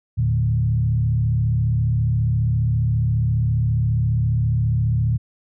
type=tone with frequency modulation; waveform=sine; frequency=115.1 Hz; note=A#2; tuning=22 cents flat; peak=-16 dBFS; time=0.17-5.18 s; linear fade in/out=20 ms; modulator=34.7 Hz; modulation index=0.91; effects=none